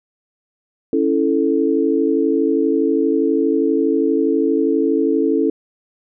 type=chord; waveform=sine; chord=A major; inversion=first; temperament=equal; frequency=277.2 / 329.6 / 440 Hz; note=C#4 / E4 / A4; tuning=0 / 0 / 0 cents; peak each=-18 dBFS; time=0.93-5.5 s; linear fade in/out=2 ms; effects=none